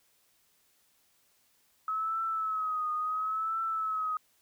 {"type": "tone with vibrato", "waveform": "sine", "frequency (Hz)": 1282, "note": "E6", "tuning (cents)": -49, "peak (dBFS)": -29, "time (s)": [1.88, 4.17], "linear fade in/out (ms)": 2, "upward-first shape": "triangle", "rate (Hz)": 0.72, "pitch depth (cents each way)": 72, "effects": ["white hiss -69 dBFS RMS until 4.41 s"]}